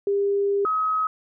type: tone pair in turn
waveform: sine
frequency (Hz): 400.8 / 1272.5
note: G4 / D#6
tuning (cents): +38 / +39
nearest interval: octave + minor sixth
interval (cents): 2001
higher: second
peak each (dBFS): -19 / -20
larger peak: first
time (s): 0.07-0.65 / 0.65-1.07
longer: first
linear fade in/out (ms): 2
effects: none